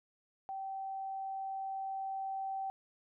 sine tone with level ramp, 774 Hz, G5, 22 cents flat, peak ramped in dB -38 to -35 dBFS, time 0.49-2.7 s, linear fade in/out 0 ms, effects none

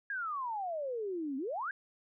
sine exponential two-way sweep, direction down then up, 1668 to 257.5 to 1668 Hz, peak -34 dBFS, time 0.1-1.71 s, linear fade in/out 2 ms, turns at 1.37 s, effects none

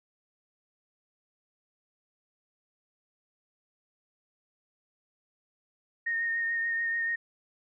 sine tone with vibrato, 1845 Hz, A#6, 18 cents flat, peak -27 dBFS, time 6.06-7.16 s, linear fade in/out 10 ms, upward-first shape sine, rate 6.9 Hz, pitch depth 18 cents each way, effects none

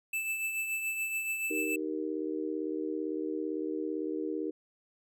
square tone with tremolo, 2637 Hz, E7, in tune, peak -30 dBFS, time 0.13-1.76 s, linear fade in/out 5 ms, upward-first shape triangle, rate 7 Hz, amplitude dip 50%
sine chord, Eb major, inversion none, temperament just, 311.1 / 388.9 / 466.7 Hz, Eb4 / G4 / Bb4, 0 / -14 / +2 cents, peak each -34 / -37 / -38 dBFS, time 1.5-4.51 s, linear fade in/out 10 ms
effects none

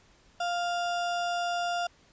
sine tone with sample-and-hold, 698.5 Hz, F5, in tune, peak -27 dBFS, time 0.4-1.87 s, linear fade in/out 5 ms, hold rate 2100 Hz, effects pink hiss -61 dBFS RMS until 2.12 s + resampled to 16000 Hz

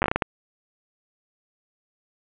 slowing click train, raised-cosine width 0.5 ms, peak -5 dBFS, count 8, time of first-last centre 0.02-0.222 s, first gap 9 ms, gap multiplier 1.38, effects resampled to 8000 Hz + 7-bit

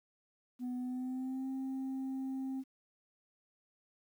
sine tone with pitch glide, 248.6 to 264.9 Hz, B3 to C4, +12 to +22 cents, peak -33 dBFS, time 0.59-2.64 s, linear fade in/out 50 ms, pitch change +110 cents, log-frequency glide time 0.76-1.48 s, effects tanh soft clip ceiling -35 dBFS + 11-bit

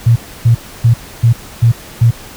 sine tone bursts, 116.54 Hz, A#2, in tune, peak -4 dBFS, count 6, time 0.06-2.11 s, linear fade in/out 10 ms, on 100 ms, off 290 ms, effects pink hiss -33 dBFS RMS until 2.36 s

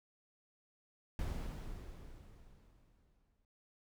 brown noise with exponential decay, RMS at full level -37 dBFS, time 1.19-3.45 s, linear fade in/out 1 ms, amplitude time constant 490 ms, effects none

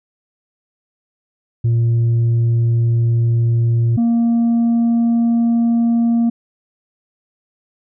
sine tone pair in turn, 116.54 / 233.1 Hz, A#2 / A#3, 0 / 0 cents, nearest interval octave, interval 1200 cents, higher second, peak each -9 dBFS, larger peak neither, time 1.64-3.97 / 3.97-6.3 s, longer neither, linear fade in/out 10 ms, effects tanh soft clip ceiling -11 dBFS

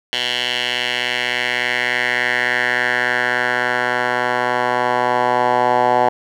10% pulse tone with band-pass filter sweep, 123.47 Hz, B2, in tune, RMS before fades -18 dBFS, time 0.13-6.09 s, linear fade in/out 0 ms, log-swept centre 3100 to 850 Hz, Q 2.8, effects none

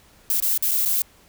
violet noise with dropouts, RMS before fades -21 dBFS, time 0.3-1.02 s, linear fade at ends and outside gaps 1 ms, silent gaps 0.401-0.424 / 0.577-0.625 / 0.711-0.715 / 0.851-0.857 s, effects pink hiss -54 dBFS RMS until 1.28 s

